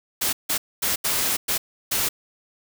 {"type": "noise bursts at uneven times", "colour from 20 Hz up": "white", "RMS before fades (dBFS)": -23, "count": 6, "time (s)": [[0.21, 0.33], [0.49, 0.58], [0.82, 0.96], [1.04, 1.37], [1.48, 1.58], [1.91, 2.09]], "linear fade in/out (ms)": 10, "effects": []}